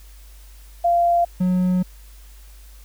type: tone pair in turn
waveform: sine / triangle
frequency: 691 / 182.39 Hz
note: F5 / F#3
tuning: -19 / -25 cents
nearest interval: octave + major seventh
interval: 2306 cents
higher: first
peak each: -14 dBFS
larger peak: neither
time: 0.84-1.25 / 1.4-1.83 s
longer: second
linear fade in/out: 10 ms
effects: added 50 Hz sine -41 dBFS peak until 2.84 s + white hiss -52 dBFS RMS until 2.84 s